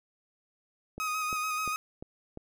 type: click train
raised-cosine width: 2 ms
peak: -27 dBFS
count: 5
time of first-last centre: 0.98-2.374 s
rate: 2.87 Hz
type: tone with vibrato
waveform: 30% pulse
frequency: 1254 Hz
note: D#6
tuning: 13 cents sharp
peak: -27 dBFS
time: 1-1.76 s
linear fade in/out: 0 ms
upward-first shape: square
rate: 6.9 Hz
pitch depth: 21 cents each way
effects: none